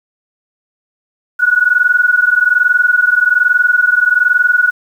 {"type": "tone pair together", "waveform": "sine", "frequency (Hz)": [1455, 1476.2], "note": ["F#6", "F#6"], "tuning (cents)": [-29, -4], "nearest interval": "unison", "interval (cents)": 25, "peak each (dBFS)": -11, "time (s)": [1.39, 4.71], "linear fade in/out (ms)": 20, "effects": ["7-bit"]}